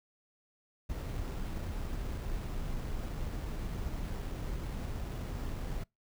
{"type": "noise with sample-and-hold", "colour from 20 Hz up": "brown", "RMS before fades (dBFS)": -37, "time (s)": [0.89, 5.84], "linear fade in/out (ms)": 10, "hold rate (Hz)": 6300, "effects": ["noise-tail reverb RT60 0.2 s tail -26 dB re dry"]}